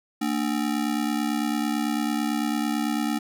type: ring-modulated tone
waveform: square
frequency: 261.6 Hz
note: C4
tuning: in tune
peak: -21 dBFS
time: 0.21-3.19 s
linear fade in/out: 10 ms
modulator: 34.5 Hz
effects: none